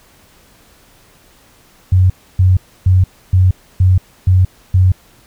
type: tone bursts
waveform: sine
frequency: 92.5 Hz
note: F#2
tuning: in tune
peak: -6 dBFS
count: 7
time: 1.92-4.92 s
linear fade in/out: 5 ms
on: 180 ms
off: 290 ms
effects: pink hiss -48 dBFS RMS until 5.26 s